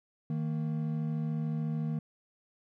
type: tone pair together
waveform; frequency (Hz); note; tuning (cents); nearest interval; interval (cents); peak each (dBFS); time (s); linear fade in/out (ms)
triangle; 156.2 / 229.9; D#3 / A#3; +7 / -24; perfect fifth; 669; -29 / -34; 0.3-1.99; 2
effects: none